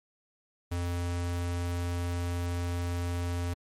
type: tone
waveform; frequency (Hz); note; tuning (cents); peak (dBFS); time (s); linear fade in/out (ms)
square; 87.31; F2; 0; -30; 0.71-3.54; 10
effects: MP3 64 kbps